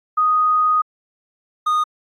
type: tone pair in turn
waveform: sine / triangle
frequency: 1244.5 / 1233.1 Hz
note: D#6 / D#6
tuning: 0 / -16 cents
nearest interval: unison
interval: 16 cents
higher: first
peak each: -13 dBFS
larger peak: neither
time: 0.17-0.82 / 1.66-1.84 s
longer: first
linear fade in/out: 10 ms
effects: AAC 48 kbps